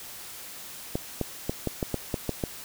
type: clicks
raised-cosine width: 2 ms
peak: -13 dBFS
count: 9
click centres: 0.955 / 1.213 / 1.495 / 1.673 / 1.828 / 1.943 / 2.142 / 2.293 / 2.438 s
effects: white hiss -42 dBFS RMS until 2.64 s